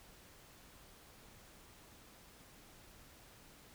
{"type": "silence", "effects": ["pink hiss -60 dBFS RMS until 3.74 s"]}